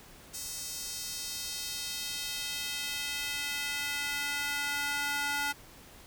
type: tone with high-pass filter sweep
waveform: square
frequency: 287.2 Hz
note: D4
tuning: 39 cents flat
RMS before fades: -35 dBFS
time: 0.33-5.53 s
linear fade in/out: 20 ms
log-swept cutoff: 6500 to 1200 Hz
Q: 1.3
effects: pink hiss -53 dBFS RMS until 6.06 s